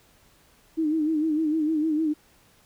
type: tone with vibrato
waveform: sine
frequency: 311.1 Hz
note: D#4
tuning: in tune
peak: -21 dBFS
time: 0.77-2.14 s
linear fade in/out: 20 ms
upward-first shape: sine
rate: 6.6 Hz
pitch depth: 73 cents each way
effects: pink hiss -59 dBFS RMS until 2.65 s